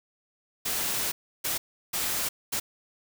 white noise bursts at uneven times, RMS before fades -29 dBFS, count 4, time 0.65-1.12 / 1.44-1.58 / 1.93-2.29 / 2.52-2.6 s, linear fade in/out 10 ms, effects none

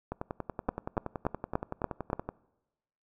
two click trains, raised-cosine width 1 ms, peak -20 / -13 dBFS, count 24 / 6, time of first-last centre 0.12-2.29 / 0.69-2.131 s, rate 10.6 / 3.47 Hz, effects noise-tail reverb RT60 1.0 s tail -23 dB re dry

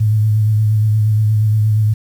sine tone with vibrato, 107.6 Hz, A2, 38 cents flat, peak -10 dBFS, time 0-1.94 s, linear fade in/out 10 ms, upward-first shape sine, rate 8.5 Hz, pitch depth 31 cents each way, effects 7-bit

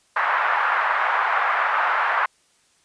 white band-pass noise, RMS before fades -21 dBFS, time 0.16-2.26 s, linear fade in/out 5 ms, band 790 to 1600 Hz, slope 24 dB/octave, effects white hiss -61 dBFS RMS until 2.84 s + resampled to 22050 Hz

